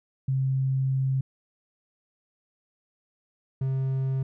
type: tone pair in turn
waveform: sine / triangle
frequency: 133.1 / 133.1 Hz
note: C3 / C3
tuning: +30 / +30 cents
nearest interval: unison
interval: 0 cents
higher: neither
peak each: -22 dBFS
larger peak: neither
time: 0.28-1.21 / 3.61-4.23 s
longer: first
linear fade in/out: 5 ms
effects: none